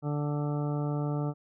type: harmonic tone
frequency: 146.83 Hz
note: D3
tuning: in tune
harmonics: 1 / 2 / 3 / 4 / 5 / 6 / 8 / 9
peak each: -29 / -35 / -39 / -41 / -43 / -45 / -47 / -48 dBFS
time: 0.02-1.34 s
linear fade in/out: 50 ms
effects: none